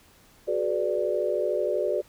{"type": "chord", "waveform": "sine", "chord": "G# half-diminished seventh", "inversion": "third", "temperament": "equal with one note detuned", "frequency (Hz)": [370, 421.6, 493.9, 587.3], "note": ["F#4", "G#4", "B4", "D5"], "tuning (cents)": [0, 26, 0, 0], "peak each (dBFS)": [-29, -30, -30, -27], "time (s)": [0.47, 2.02], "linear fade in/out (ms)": 20, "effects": ["pink hiss -57 dBFS RMS until 2.08 s"]}